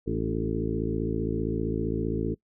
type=harmonic tone with a mistuned harmonic; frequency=55.3 Hz; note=A1; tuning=9 cents sharp; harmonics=1 / 2 / 3 / 4 / 5 / 6 / 7 / 8; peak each=-34 / -34 / -34 / -34 / -34 / -34 / -34 / -34 dBFS; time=0.06-2.35 s; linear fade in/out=20 ms; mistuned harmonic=5; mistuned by=+40 cents; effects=noise-tail reverb RT60 0.1 s tail -22 dB re dry